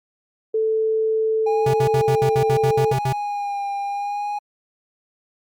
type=tone; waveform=sine; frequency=440.3 Hz; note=A4; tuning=1 cent sharp; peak=-17 dBFS; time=0.54-2.93 s; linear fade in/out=5 ms
type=tone with vibrato; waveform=triangle; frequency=814 Hz; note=G#5; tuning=35 cents flat; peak=-21 dBFS; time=1.46-4.39 s; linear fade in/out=10 ms; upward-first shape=sine; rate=0.77 Hz; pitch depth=27 cents each way
type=tone bursts; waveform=square; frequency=131.6 Hz; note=C3; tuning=10 cents sharp; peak=-20 dBFS; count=11; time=1.66-3.128 s; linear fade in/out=5 ms; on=78 ms; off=61 ms
effects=Opus 48 kbps